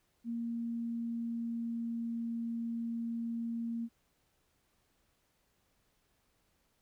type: tone with pitch glide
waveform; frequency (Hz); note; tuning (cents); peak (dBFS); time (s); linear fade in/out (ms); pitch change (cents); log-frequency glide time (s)
sine; 233.1 to 231.6; A#3 to A#3; 0 to -11; -34; 0.24-3.89; 50; -11; 0.43-2.32
effects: pink hiss -75 dBFS RMS until 6.81 s